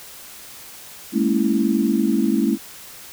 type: chord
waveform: sine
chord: A# half-diminished seventh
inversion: third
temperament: equal with one note detuned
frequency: 207.7 / 228.2 / 277.2 / 329.6 Hz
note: G#3 / A#3 / C#4 / E4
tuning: 0 / -37 / 0 / 0 cents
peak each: -21 / -21 / -22 / -22 dBFS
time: 1.12-2.58 s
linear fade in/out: 50 ms
effects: white hiss -40 dBFS RMS until 3.12 s